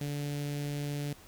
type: tone with notch filter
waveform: sawtooth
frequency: 144.8 Hz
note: D3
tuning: 24 cents flat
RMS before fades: -35 dBFS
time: 0.01-1.13 s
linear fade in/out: 2 ms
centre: 1100 Hz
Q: 0.68
effects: pink hiss -55 dBFS RMS until 1.27 s